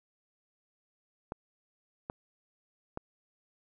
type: clicks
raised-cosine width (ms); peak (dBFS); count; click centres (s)
1; -22; 3; 1.321 / 2.099 / 2.974
effects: none